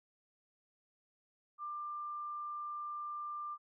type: tone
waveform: sine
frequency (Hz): 1190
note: D6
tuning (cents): +22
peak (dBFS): -39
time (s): 1.58-3.58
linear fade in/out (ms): 50
effects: none